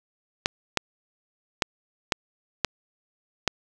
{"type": "clicks", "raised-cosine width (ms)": 0.2, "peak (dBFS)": -3, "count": 6, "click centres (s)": [0.459, 0.773, 1.622, 2.122, 2.647, 3.477], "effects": []}